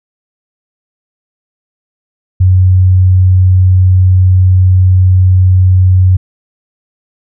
sine tone, 92.5 Hz, F#2, in tune, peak -3 dBFS, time 2.4-6.17 s, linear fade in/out 10 ms, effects none

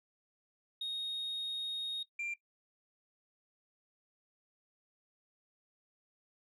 sine tone pair in turn, 3729 / 2376 Hz, A#7 / D7, 0 / +20 cents, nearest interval minor sixth, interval 780 cents, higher first, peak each -33 / -33 dBFS, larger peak neither, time 0.81-2.03 / 2.19-2.34 s, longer first, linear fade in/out 5 ms, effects noise-tail reverb RT60 0.1 s tail -20 dB re dry + tanh soft clip ceiling -34 dBFS

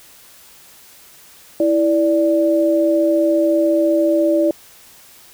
sine tone pair together, 328.7 / 585.7 Hz, E4 / D5, -5 / -5 cents, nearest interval minor seventh, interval 1000 cents, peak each -15 dBFS, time 1.6-4.51 s, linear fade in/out 2 ms, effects white hiss -45 dBFS RMS until 5.33 s

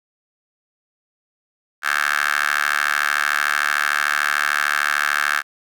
15% pulse tone with high-pass filter, 73.42 Hz, D2, in tune, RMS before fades -20 dBFS, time 1.82-5.43 s, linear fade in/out 50 ms, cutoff 1500 Hz, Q 8.4, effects none

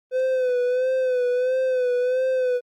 triangle tone with vibrato, 506 Hz, B4, 42 cents sharp, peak -17 dBFS, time 0.11-2.61 s, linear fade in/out 50 ms, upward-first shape sine, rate 1.5 Hz, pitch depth 50 cents each way, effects Opus 32 kbps

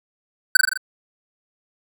square tone with echo, 1531 Hz, G6, 41 cents flat, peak -8 dBFS, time 0.55-0.57 s, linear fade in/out 5 ms, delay 41 ms, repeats 5, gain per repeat -3 dB, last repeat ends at 0.775 s, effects none

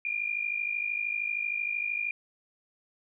sine tone pair together, 2382 / 2435 Hz, D7 / D#7, +24 / -38 cents, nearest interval unison, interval 38 cents, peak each -32 / -31 dBFS, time 0.05-2.11 s, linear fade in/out 2 ms, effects none

